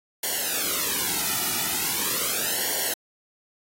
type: noise with flanger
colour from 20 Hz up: white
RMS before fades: -26 dBFS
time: 0.23-2.94 s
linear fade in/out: 5 ms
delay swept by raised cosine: 0.79 to 1.89 ms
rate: 0.4 Hz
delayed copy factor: -0.95
effects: AAC 48 kbps